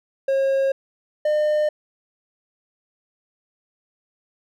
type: tone pair in turn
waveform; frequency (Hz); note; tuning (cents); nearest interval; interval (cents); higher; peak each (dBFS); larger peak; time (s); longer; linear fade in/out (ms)
triangle; 541 / 604.6; C#5 / D#5; -42 / -50; major second; 192; second; -15; neither; 0.28-0.72 / 1.25-1.69; neither; 5
effects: none